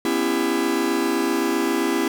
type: chord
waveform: 45% pulse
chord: C# half-diminished seventh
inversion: third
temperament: just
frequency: 249.5 / 277.2 / 332.6 / 399.1 Hz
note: B3 / C#4 / E4 / G4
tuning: +18 / 0 / +16 / +31 cents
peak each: -27 / -26 / -23 / -26 dBFS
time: 0.05-2.08 s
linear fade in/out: 2 ms
effects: none